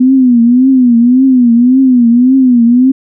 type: tone with vibrato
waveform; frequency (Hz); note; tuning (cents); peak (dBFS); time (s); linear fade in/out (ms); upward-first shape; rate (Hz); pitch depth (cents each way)
sine; 248.9; B3; +14; -3; 0-2.92; 10; triangle; 1.8; 140
effects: none